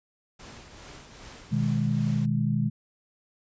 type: noise with tremolo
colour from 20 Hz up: pink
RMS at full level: -44 dBFS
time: 0.39-2.26 s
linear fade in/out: 10 ms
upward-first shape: triangle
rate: 2.5 Hz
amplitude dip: 50%
type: chord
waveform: sine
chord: G# minor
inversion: first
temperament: equal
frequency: 123.47 / 155.56 / 207.7 Hz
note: B2 / D#3 / G#3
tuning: 0 / 0 / 0 cents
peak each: -27 dBFS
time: 1.51-2.7 s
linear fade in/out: 20 ms
effects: resampled to 16000 Hz